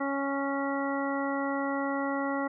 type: harmonic tone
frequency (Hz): 277.2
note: C#4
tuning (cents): 0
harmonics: 1 / 2 / 3 / 4 / 5 / 7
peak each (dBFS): -31 / -34 / -36 / -37 / -38 / -39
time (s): 0-2.48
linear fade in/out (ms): 10
effects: none